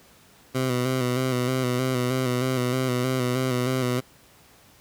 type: tone with vibrato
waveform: 15% pulse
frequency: 127.1 Hz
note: C3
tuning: 50 cents flat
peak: -16 dBFS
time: 0.54-4.01 s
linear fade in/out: 20 ms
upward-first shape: square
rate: 3.2 Hz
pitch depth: 38 cents each way
effects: pink hiss -54 dBFS RMS until 4.8 s + high-pass 60 Hz 12 dB/octave